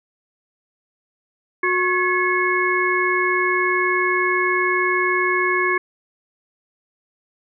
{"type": "harmonic tone with a mistuned harmonic", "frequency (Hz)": 363.9, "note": "F#4", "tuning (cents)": -29, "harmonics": [1, 3, 5, 6], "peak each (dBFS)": [-22, -22, -22, -22], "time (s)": [1.63, 5.78], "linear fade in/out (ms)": 5, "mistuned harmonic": 5, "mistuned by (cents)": -120, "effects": []}